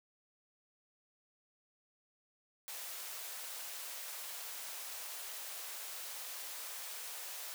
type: high-pass noise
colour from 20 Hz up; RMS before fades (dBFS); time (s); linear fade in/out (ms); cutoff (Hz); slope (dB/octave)
white; -45; 2.68-7.54; 0; 480; 24
effects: none